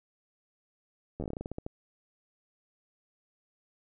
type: slowing click train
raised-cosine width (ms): 2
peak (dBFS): -23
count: 14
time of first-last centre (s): 1.2-1.664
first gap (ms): 11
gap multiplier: 1.18
effects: none